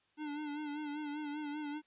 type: tone with vibrato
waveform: square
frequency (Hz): 296.8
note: D4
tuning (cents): +18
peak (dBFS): -39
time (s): 0.17-1.82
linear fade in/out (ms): 50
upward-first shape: sine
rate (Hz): 5.1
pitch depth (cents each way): 51
effects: white hiss -74 dBFS RMS until 1.86 s + resampled to 8000 Hz